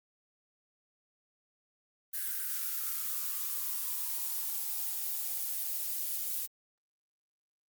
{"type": "noise with high-pass filter sweep", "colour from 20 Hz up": "violet", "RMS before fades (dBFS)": -35, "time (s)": [2.13, 6.47], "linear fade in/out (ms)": 20, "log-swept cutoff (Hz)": [1600, 510], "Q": 6.6, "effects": ["Opus 32 kbps"]}